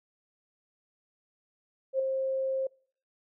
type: tone with ADSR envelope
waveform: sine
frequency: 531 Hz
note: C5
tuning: 25 cents sharp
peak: -22 dBFS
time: 1.93-2.67 s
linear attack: 64 ms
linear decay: 4 ms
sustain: -5 dB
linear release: 4 ms
effects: noise-tail reverb RT60 0.5 s tail -26 dB re dry